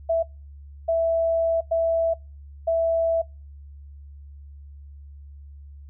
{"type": "tone bursts at uneven times", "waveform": "sine", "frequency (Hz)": 660, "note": "E5", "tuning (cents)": 2, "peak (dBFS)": -18, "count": 4, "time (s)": [[0.09, 0.23], [0.88, 1.61], [1.71, 2.14], [2.67, 3.22]], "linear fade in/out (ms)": 10, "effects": ["noise-tail reverb RT60 0.3 s tail -26 dB re dry", "added 71 Hz sine -40 dBFS peak until 5.89 s"]}